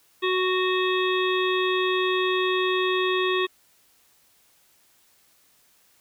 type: harmonic tone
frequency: 370 Hz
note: F#4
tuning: in tune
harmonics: 1 / 3 / 5 / 7 / 9 / 10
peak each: -23 / -28 / -30 / -31 / -33 / -33 dBFS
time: 0.22-3.47 s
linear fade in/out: 20 ms
effects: white hiss -61 dBFS RMS until 6 s